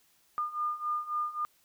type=beating tone pair; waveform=sine; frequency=1209 / 1212.7 Hz; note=D6 / D#6; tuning=+50 / -45 cents; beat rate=3.7 Hz; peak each=-35 / -32 dBFS; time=0.38-1.45 s; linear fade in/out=0 ms; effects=white hiss -67 dBFS RMS until 1.64 s